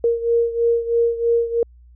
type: beating tone pair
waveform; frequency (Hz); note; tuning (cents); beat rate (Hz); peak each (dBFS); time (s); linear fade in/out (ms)
sine; 466.2 / 469.3; A#4 / A#4; 0 / +12; 3.1; -17 / -21; 0.04-1.63; 2
effects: added 60 Hz sine -44 dBFS peak until 1.95 s